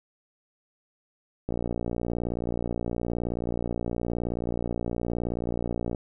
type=click train; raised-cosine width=2 ms; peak=-16 dBFS; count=264; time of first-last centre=1.49-5.948 s; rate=59 Hz; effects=none